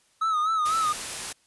triangle tone with vibrato, 1271 Hz, D#6, 36 cents sharp, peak -20 dBFS, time 0.21-0.93 s, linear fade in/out 10 ms, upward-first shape sine, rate 4 Hz, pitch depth 74 cents each way
white noise, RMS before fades -33 dBFS, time 0.65-1.33 s, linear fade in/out 10 ms
effects white hiss -64 dBFS RMS until 1.46 s + resampled to 24000 Hz

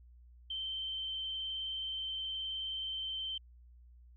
sine tone with vibrato, 3106 Hz, G7, 17 cents flat, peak -36 dBFS, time 0.5-3.38 s, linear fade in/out 5 ms, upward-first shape square, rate 19 Hz, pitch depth 14 cents each way, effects added 60 Hz sine -55 dBFS peak until 4.16 s

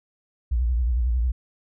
sine tone with vibrato, 60.3 Hz, B1, 41 cents flat, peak -19 dBFS, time 0.51-1.32 s, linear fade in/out 10 ms, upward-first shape sine, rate 11 Hz, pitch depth 140 cents each way, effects none

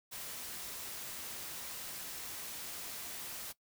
white noise, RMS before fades -44 dBFS, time 0.11-3.53 s, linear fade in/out 20 ms, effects noise-tail reverb RT60 0.1 s tail -19 dB re dry

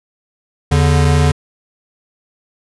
square tone pair together, 81.2 / 144.68 Hz, E2 / D3, -26 / -26 cents, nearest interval minor seventh, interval 1000 cents, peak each -13 dBFS, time 0.71-1.32 s, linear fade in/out 10 ms, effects resampled to 24000 Hz

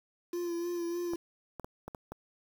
triangle tone with vibrato, 345.1 Hz, F4, 21 cents flat, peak -30 dBFS, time 0.33-1.16 s, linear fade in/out 5 ms, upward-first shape sine, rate 3.3 Hz, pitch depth 28 cents each way
clicks, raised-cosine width 1 ms, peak -27 dBFS, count 6, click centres 1.135 / 1.597 / 1.645 / 1.88 / 1.948 / 2.12 s
effects 8-bit

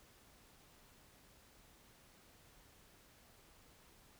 silence, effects pink hiss -65 dBFS RMS until 4.19 s

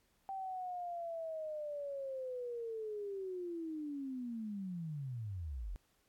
sine linear sweep, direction down, 780 to 38.89 Hz, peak -39 dBFS, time 0.29-5.76 s, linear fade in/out 0 ms, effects pink hiss -75 dBFS RMS until 6.08 s + AAC 64 kbps

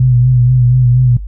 sine tone with vibrato, 124.9 Hz, B2, 20 cents sharp, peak -6 dBFS, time 0-1.17 s, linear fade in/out 5 ms, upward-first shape sine, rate 4.2 Hz, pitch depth 46 cents each way, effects noise-tail reverb RT60 0.1 s tail -19 dB re dry + added 50 Hz sine -21 dBFS peak until 1.27 s

